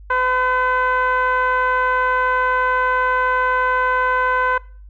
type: tone with low-pass filter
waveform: 10% pulse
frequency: 507 Hz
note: B4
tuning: 45 cents sharp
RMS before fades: -18 dBFS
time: 0.1-4.58 s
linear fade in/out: 5 ms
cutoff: 1300 Hz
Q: 4.3
effects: noise-tail reverb RT60 0.4 s tail -21 dB re dry + added 50 Hz sine -37 dBFS peak until 4.89 s